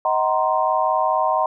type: chord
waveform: sine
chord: C half-diminished seventh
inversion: first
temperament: just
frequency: 627.9 / 753.5 / 941.9 / 1046.5 Hz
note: Eb5 / Gb5 / Bb5 / C6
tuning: +16 / +31 / +18 / 0 cents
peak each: -22 dBFS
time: 0.05-1.46 s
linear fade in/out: 2 ms
effects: none